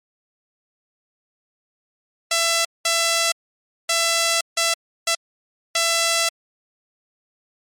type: tone bursts at uneven times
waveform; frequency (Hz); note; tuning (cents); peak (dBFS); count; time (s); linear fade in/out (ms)
5% pulse; 669; E5; +25; -6; 6; 2.31-2.65 / 2.85-3.32 / 3.89-4.41 / 4.57-4.74 / 5.07-5.15 / 5.75-6.29; 5
effects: MP3 64 kbps